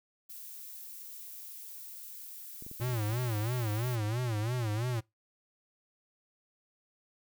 violet noise, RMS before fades -46 dBFS, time 0.29-3.96 s, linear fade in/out 10 ms
clicks, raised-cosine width 3 ms, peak -35 dBFS, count 9, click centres 2.624 / 2.665 / 2.714 / 2.8 / 2.84 / 2.888 / 2.933 / 3.096 / 3.132 s
square tone with vibrato, 114.9 Hz, A#2, 25 cents flat, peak -31 dBFS, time 2.8-5.01 s, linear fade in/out 20 ms, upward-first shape sine, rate 3 Hz, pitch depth 170 cents each way
effects noise-tail reverb RT60 0.2 s tail -24 dB re dry

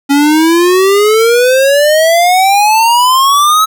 square exponential sweep, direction up, 277.2 to 1300 Hz, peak -6 dBFS, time 0.09-3.66 s, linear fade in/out 20 ms, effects none

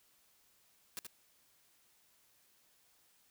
white noise with echo, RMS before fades -42 dBFS, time 0.97-0.99 s, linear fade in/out 0 ms, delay 77 ms, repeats 1, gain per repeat -5 dB, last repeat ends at 1.067 s, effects white hiss -70 dBFS RMS until 3.3 s

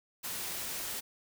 white noise, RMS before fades -38 dBFS, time 0.23-1.01 s, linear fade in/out 20 ms, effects none

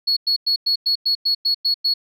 sine tone bursts, 4360 Hz, C#8, 29 cents flat, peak -14 dBFS, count 10, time 0.07-1.94 s, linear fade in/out 10 ms, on 97 ms, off 100 ms, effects tanh soft clip ceiling -12 dBFS

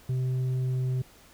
triangle tone with tanh clipping, 128.5 Hz, C3, 31 cents flat, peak -26 dBFS, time 0.09-1.02 s, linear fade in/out 5 ms, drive 9 dB, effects pink hiss -55 dBFS RMS until 1.33 s

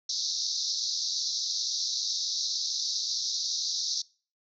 white band-pass noise, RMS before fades -31 dBFS, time 0.09-4.02 s, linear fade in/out 5 ms, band 3800 to 6100 Hz, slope 96 dB/octave, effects noise-tail reverb RT60 0.4 s tail -24 dB re dry

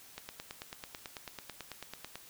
click train, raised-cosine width 0.2 ms, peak -24 dBFS, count 19, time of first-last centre 0.18-2.156 s, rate 9.11 Hz, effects white hiss -55 dBFS RMS until 2.29 s

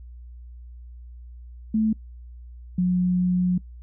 sine tone pair in turn, 218.5 / 180.58 Hz, A3 / F#3, -12 / -42 cents, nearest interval minor third, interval 330 cents, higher first, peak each -18 dBFS, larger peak neither, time 1.74-1.93 / 2.78-3.58 s, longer second, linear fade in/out 5 ms, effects noise-tail reverb RT60 0.1 s tail -23 dB re dry + added 60 Hz sine -39 dBFS peak until 3.82 s

